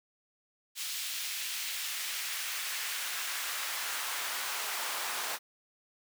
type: noise with high-pass filter sweep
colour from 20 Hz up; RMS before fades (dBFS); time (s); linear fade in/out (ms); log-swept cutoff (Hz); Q
pink; -36; 0.75-5.39; 50; 3100 to 840; 0.99
effects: none